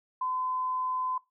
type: tone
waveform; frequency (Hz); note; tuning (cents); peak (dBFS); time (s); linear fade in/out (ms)
sine; 1020; C6; -44; -28; 0.21-1.18; 5
effects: noise-tail reverb RT60 0.2 s tail -19 dB re dry